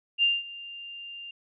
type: tone with ADSR envelope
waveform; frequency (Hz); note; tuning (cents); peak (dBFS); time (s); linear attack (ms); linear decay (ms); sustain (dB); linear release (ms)
sine; 2794; F7; 0; -18; 0.18-1.31; 47; 200; -20; 4
effects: none